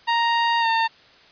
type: tone with pitch glide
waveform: sawtooth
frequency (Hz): 932.3 to 906.8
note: A#5 to A#5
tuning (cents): 0 to -48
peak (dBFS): -14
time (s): 0.07-0.88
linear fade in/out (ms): 20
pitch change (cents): -48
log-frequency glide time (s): 0.6-0.67
effects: white hiss -51 dBFS RMS until 1.31 s + resampled to 11025 Hz